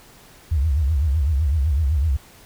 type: tone with vibrato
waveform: sine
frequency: 73.42 Hz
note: D2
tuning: in tune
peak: -16 dBFS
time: 0.51-2.17 s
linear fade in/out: 10 ms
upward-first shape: triangle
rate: 7.9 Hz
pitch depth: 260 cents each way
effects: pink hiss -48 dBFS RMS until 2.45 s